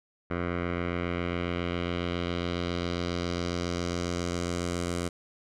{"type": "tone with low-pass filter sweep", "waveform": "10% pulse", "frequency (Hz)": 87.31, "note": "F2", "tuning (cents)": 0, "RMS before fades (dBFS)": -31, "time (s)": [0.3, 5.09], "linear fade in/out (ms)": 10, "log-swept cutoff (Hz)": [1800, 8800], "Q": 1.8, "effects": []}